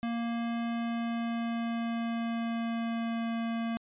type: tone with pitch glide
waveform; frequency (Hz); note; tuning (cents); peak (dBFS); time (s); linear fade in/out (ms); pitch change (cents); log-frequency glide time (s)
square; 233.1 to 229.6; A#3 to A#3; 0 to -26; -31; 0.03-3.77; 0; -26; 0.66-3.35
effects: resampled to 8000 Hz